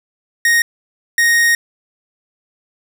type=tone bursts at uneven times; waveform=45% pulse; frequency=1864.7 Hz; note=A#6; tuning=in tune; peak=-10 dBFS; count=2; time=0.45-0.62 / 1.18-1.55 s; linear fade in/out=2 ms; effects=none